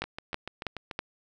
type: two click trains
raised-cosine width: 0.3 ms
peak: -14 / -20 dBFS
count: 4 / 7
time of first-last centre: 0.02-0.991 / 0.04-0.912 s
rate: 3.09 / 6.88 Hz
effects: none